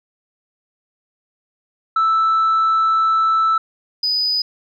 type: tone pair in turn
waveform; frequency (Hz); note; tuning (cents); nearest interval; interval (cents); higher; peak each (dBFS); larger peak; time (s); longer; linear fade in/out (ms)
sine; 1318.5 / 4978; E6 / D#8; 0 / 0; octave + major seventh; 2300; second; -11 / -15; first; 1.96-3.58 / 4.03-4.42; first; 5
effects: tanh soft clip ceiling -11 dBFS